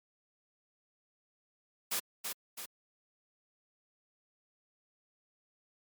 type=noise with echo; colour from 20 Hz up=white; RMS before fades=-33 dBFS; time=1.91-2 s; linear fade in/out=10 ms; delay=330 ms; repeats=2; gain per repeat=-5 dB; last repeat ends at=2.66 s; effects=high-pass 200 Hz 12 dB/octave + MP3 96 kbps

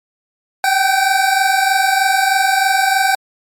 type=tone pair together; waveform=25% pulse; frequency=761.8 / 785 Hz; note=G5 / G5; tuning=-50 / +2 cents; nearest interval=minor second; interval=52 cents; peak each=-11 dBFS; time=0.64-3.15 s; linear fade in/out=2 ms; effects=MP3 64 kbps

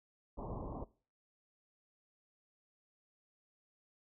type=low-pass noise; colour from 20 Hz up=pink; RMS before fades=-43 dBFS; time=0.37-0.85 s; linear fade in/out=20 ms; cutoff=1100 Hz; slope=96 dB/octave; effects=noise-tail reverb RT60 0.4 s tail -21 dB re dry

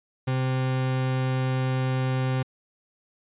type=tone; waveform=40% pulse; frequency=130 Hz; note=C3; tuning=11 cents flat; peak=-22 dBFS; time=0.27-2.43 s; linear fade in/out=10 ms; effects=resampled to 8000 Hz

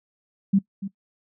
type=tone with echo; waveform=sine; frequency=196 Hz; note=G3; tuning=in tune; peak=-14 dBFS; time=0.53-0.59 s; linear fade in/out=10 ms; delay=290 ms; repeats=1; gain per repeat=-13 dB; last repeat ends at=0.88 s; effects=noise-tail reverb RT60 0.1 s tail -20 dB re dry

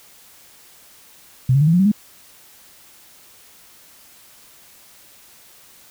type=tone with pitch steps; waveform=sine; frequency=128.6 / 139.43 / 151.18 / 163.91 / 177.71 / 192.68 / 208.9 Hz; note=C3 / C#3 / D#3 / E3 / F3 / G3 / G#3; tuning=-30 / +10 / -49 / -10 / +30 / -30 / +10 cents; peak=-11 dBFS; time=1.49-1.917 s; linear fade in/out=5 ms; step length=61 ms; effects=white hiss -48 dBFS RMS until 5.9 s

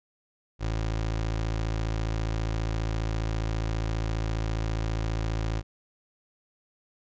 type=tone; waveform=25% pulse; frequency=54.8 Hz; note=A1; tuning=6 cents flat; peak=-23 dBFS; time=0.59-5.63 s; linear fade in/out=50 ms; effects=resampled to 16000 Hz

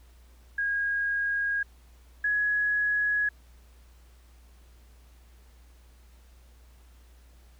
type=tone pair in turn; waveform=sine; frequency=1636 / 1677.1 Hz; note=G#6 / G#6; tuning=-26 / +16 cents; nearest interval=unison; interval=42 cents; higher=second; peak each=-25 / -23 dBFS; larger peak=second; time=0.58-1.63 / 2.24-3.29 s; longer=neither; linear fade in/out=5 ms; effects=added 60 Hz sine -52 dBFS peak until 7.59 s + pink hiss -63 dBFS RMS until 7.59 s

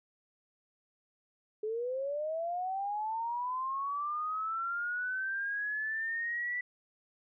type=linear sweep; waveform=sine; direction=up; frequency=421.2 to 1975.5 Hz; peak=-32 dBFS; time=1.63-6.61 s; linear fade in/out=5 ms; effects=none

